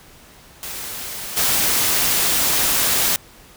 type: noise with level steps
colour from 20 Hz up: white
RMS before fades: -30 / -18 dBFS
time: 0.63-3.16 s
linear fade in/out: 0 ms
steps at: 1.36 s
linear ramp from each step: 20 ms
effects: pink hiss -46 dBFS RMS until 3.56 s